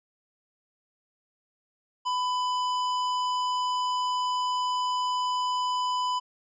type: tone with hard clipping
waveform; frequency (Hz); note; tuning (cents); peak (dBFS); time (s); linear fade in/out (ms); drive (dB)
triangle; 999; B5; +20; -27; 2.05-6.2; 20; 18
effects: resampled to 16000 Hz